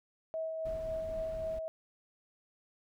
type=tone with tremolo; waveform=sine; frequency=643 Hz; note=E5; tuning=43 cents flat; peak=-33 dBFS; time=0.34-1.68 s; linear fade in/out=0 ms; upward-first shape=sine; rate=3.7 Hz; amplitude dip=30%
type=noise; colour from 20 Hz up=brown; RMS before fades=-46 dBFS; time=0.65-1.59 s; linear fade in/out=5 ms
effects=none